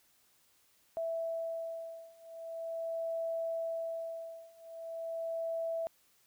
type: beating tone pair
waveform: sine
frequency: 659.3 / 659.72 Hz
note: E5 / E5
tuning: 0 / +1 cents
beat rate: 0.42 Hz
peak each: -39 / -38 dBFS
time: 0.97-5.87 s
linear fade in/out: 0 ms
effects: white hiss -69 dBFS RMS until 6.26 s